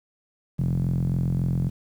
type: tone with band-pass filter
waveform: sawtooth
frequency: 43.65 Hz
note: F1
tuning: in tune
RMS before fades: -24 dBFS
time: 0.58-1.7 s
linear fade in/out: 20 ms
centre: 150 Hz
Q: 6.2
effects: 9-bit